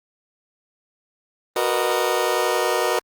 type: chord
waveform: 25% pulse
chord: B major seventh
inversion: second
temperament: just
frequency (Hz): 370.4 / 463 / 493.9 / 617.4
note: F#4 / A#4 / B4 / D#5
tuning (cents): +2 / -12 / 0 / -14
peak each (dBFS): -21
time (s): 1.56-2.99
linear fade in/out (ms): 2
effects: Opus 32 kbps